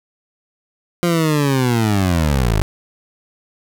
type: linear sweep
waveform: 20% pulse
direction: down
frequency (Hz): 175.9 to 47.01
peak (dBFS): -9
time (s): 1.03-2.62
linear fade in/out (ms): 0
effects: none